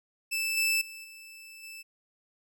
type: tone with level steps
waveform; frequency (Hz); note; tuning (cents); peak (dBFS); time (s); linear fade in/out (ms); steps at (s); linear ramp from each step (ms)
sawtooth; 2637; E7; 0; -25 / -21 / -39 / -43 / -39; 0.31-1.83; 20; 0.57 / 0.81 / 1.04 / 1.63; 5
effects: none